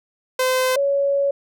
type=tone pair in turn; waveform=sawtooth / sine; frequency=514 / 559.5 Hz; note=C5 / C#5; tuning=-31 / +16 cents; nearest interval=minor second; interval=147 cents; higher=second; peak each=-13 / -16 dBFS; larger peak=first; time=0.39-0.76 / 0.76-1.31 s; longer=second; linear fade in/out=5 ms; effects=none